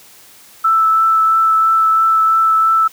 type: tone with vibrato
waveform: sine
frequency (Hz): 1318.5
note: E6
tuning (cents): 0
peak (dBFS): -9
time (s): 0.64-2.88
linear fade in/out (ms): 10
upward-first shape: triangle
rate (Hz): 3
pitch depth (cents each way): 11
effects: white hiss -43 dBFS RMS until 2.92 s + high-pass 80 Hz 12 dB/octave